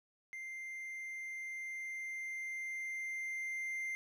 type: tone with level ramp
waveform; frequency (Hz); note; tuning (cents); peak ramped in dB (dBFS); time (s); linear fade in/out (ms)
triangle; 2093; C7; 0; -41 to -35; 0.33-3.95; 0
effects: none